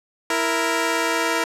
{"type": "tone pair together", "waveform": "10% pulse", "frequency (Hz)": [330.2, 466.2], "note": ["E4", "A#4"], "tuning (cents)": [3, 0], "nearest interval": "tritone", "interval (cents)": 597, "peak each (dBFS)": -14, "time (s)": [0.3, 1.44], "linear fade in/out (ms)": 2, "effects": ["low-pass 11000 Hz 12 dB/octave"]}